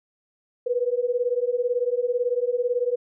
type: beating tone pair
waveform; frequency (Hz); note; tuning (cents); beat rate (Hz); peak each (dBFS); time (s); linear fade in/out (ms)
sine; 480 / 498; B4 / B4; -49 / +14; 18; -24; 0.66-2.96; 10
effects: none